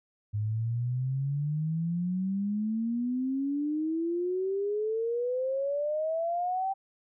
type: exponential sweep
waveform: sine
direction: up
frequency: 103.3 to 784 Hz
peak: -27 dBFS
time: 0.33-6.74 s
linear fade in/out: 20 ms
effects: none